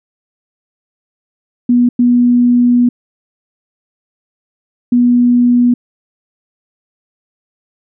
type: tone bursts at uneven times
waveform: sine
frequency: 243.4 Hz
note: B3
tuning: 25 cents flat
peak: -6 dBFS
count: 3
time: 1.69-1.89 / 1.99-2.89 / 4.92-5.74 s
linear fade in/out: 5 ms
effects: none